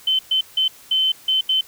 sine tone bursts at uneven times, 3068 Hz, G7, 38 cents flat, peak -15 dBFS, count 6, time 0.07-0.19 / 0.31-0.41 / 0.57-0.68 / 0.91-1.12 / 1.28-1.41 / 1.49-1.61 s, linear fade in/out 5 ms, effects white hiss -46 dBFS RMS until 1.67 s

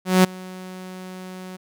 sawtooth tone with ADSR envelope, 185 Hz, F#3, in tune, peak -6 dBFS, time 0.05-1.57 s, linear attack 190 ms, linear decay 12 ms, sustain -24 dB, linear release 14 ms, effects none

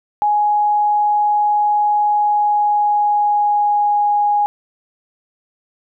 sine tone with pitch glide, 834 to 826.8 Hz, G#5 to G#5, +7 to -8 cents, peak -12 dBFS, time 0.22-4.46 s, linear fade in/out 0 ms, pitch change -15 cents, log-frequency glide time 2.08-4.07 s, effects none

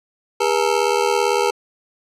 25% pulse ring-modulated tone, 443.8 Hz, A4, 15 cents sharp, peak -9 dBFS, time 0.4-1.51 s, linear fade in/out 10 ms, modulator 38.9 Hz, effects low-pass 9000 Hz 12 dB/octave

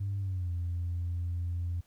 sine tone with pitch glide, 99 to 86.68 Hz, G2 to F2, +18 to -12 cents, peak -29 dBFS, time 0-1.81 s, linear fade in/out 10 ms, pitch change -230 cents, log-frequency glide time 0.19-0.51 s, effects tanh soft clip ceiling -27 dBFS + pink hiss -68 dBFS RMS until 1.86 s

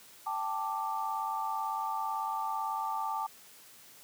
sine chord, G suspended second, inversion none, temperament just, 784 / 882 / 1176 Hz, G5 / A5 / D6, 0 / +4 / +2 cents, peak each -38 / -34 / -36 dBFS, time 0.26-3.27 s, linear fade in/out 10 ms, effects white hiss -55 dBFS RMS until 4.03 s + high-pass 100 Hz 12 dB/octave

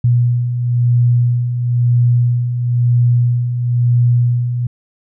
sine beating tone pair, 120.3 / 121.3 Hz, B2 / B2, -45 / -31 cents, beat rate 1 Hz, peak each -19 / -11 dBFS, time 0.04-4.67 s, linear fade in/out 5 ms, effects none

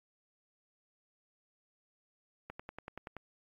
click train, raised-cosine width 0.5 ms, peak -28 dBFS, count 8, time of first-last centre 2.5-3.167 s, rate 10.5 Hz, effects AAC 64 kbps

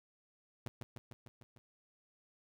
sawtooth tone with echo, 120 Hz, B2, 49 cents flat, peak -35 dBFS, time 0.66-0.68 s, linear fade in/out 0 ms, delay 150 ms, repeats 6, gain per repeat -3 dB, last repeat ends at 1.58 s, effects none

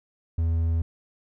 triangle tone, 82.41 Hz, E2, in tune, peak -19 dBFS, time 0.38-0.82 s, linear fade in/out 5 ms, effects none

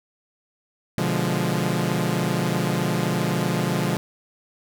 sawtooth chord, B diminished seventh, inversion none, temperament equal, 123.47 / 146.83 / 174.61 / 207.7 Hz, B2 / D3 / F3 / Ab3, 0 / 0 / 0 / 0 cents, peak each -24 / -23 / -21 / -24 dBFS, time 0.98-3.97 s, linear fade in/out 0 ms, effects none

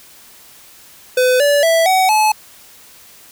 square tone with pitch steps, 505 / 576.8 / 658.7 / 752.3 / 859.2 Hz, B4 / D5 / E5 / F#5 / A5, +39 / -31 / -1 / +29 / -41 cents, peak -11 dBFS, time 1.17-2.32 s, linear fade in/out 5 ms, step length 230 ms, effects white hiss -43 dBFS RMS until 3.31 s

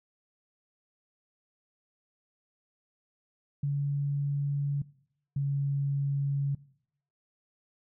sine tone pair in turn, 142.1 / 140.14 Hz, C#3 / C#3, +43 / +19 cents, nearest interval unison, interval 24 cents, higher first, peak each -26 dBFS, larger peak neither, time 3.63-4.82 / 5.36-6.55 s, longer neither, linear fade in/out 5 ms, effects noise-tail reverb RT60 0.7 s tail -21 dB re dry

